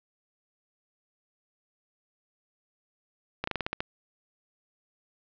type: slowing click train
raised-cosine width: 0.3 ms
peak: -13 dBFS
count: 8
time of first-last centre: 3.44-3.805 s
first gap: 34 ms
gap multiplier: 1.14
effects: low-pass 4000 Hz 12 dB/octave